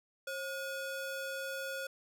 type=ring-modulated tone; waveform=square; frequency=987.8 Hz; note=B5; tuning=in tune; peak=-35 dBFS; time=0.27-1.87 s; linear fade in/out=5 ms; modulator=449 Hz; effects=none